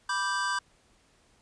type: chord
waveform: square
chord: G major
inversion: first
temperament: equal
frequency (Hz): 987.8 / 1174.7 / 1568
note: B5 / D6 / G6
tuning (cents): 0 / 0 / 0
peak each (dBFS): -33 / -34 / -31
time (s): 0.09-0.59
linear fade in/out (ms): 5
effects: pink hiss -64 dBFS RMS until 1.41 s + resampled to 22050 Hz